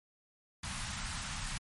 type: band-stop noise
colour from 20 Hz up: pink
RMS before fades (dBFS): -39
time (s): 0.63-1.58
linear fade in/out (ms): 5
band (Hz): 200 to 860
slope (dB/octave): 24
effects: MP3 48 kbps